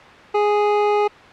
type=tone; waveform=25% pulse; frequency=415.3 Hz; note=G#4; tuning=in tune; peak=-11 dBFS; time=0.34-1.08 s; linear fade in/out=10 ms; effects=white hiss -41 dBFS RMS until 1.32 s + low-pass 2000 Hz 12 dB/octave